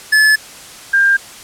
square / sine tone pair in turn, 1725 / 1597.3 Hz, A6 / G6, -35 / +32 cents, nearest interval minor second, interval 133 cents, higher first, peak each -8 dBFS, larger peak neither, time 0.12-0.36 / 0.93-1.17 s, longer neither, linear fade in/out 10 ms, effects white hiss -35 dBFS RMS until 1.43 s + low-pass 10000 Hz 12 dB/octave

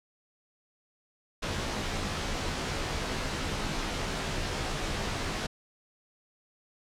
pink noise with comb filter, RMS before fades -32 dBFS, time 1.42-5.47 s, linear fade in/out 10 ms, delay 17 ms, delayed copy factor -0.7, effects low-pass 6000 Hz 12 dB/octave

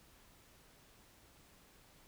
silence, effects pink hiss -64 dBFS RMS until 2.07 s

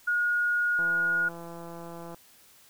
sine tone, 1440 Hz, F#6, 47 cents flat, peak -23 dBFS, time 0.07-1.29 s, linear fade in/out 10 ms
click train, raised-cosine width 1 ms, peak -29 dBFS, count 230, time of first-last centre 0.79-2.145 s, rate 169 Hz
effects white hiss -57 dBFS RMS until 2.69 s

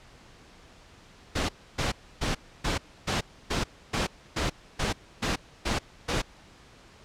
pink noise bursts, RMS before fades -27 dBFS, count 12, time 1.35-6.22 s, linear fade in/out 10 ms, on 140 ms, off 290 ms, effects pink hiss -53 dBFS RMS until 7.04 s + low-pass 6000 Hz 12 dB/octave

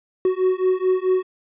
triangle beating tone pair, 369.4 / 374 Hz, F#4 / F#4, -3 / +19 cents, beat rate 4.6 Hz, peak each -18 dBFS, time 0.25-1.23 s, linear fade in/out 2 ms, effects resampled to 8000 Hz

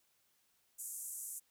pink band-pass noise, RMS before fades -45 dBFS, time 0.78-1.4 s, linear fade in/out 20 ms, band 7100 to 13000 Hz, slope 48 dB/octave, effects white hiss -75 dBFS RMS until 1.5 s

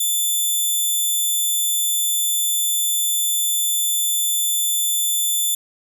5% pulse tone, 3520 Hz, A7, in tune, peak -10 dBFS, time 0-5.55 s, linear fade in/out 5 ms, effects none

